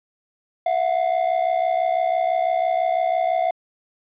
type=ring-modulated tone; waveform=triangle; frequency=698.5 Hz; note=F5; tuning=in tune; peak=-13 dBFS; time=0.66-3.51 s; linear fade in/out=2 ms; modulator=33 Hz; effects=resampled to 8000 Hz + 9-bit